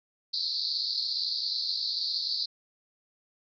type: band-pass noise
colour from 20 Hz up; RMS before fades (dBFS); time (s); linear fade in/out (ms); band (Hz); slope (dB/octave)
pink; -31; 0.33-2.46; 10; 4100 to 4800; 96
effects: none